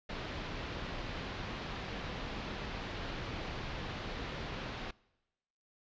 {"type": "low-pass noise", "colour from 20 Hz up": "pink", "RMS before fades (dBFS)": -41, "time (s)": [0.09, 4.91], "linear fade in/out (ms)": 5, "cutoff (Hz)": 4200, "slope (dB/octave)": 24, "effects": ["noise-tail reverb RT60 1.0 s tail -24 dB re dry", "resampled to 16000 Hz"]}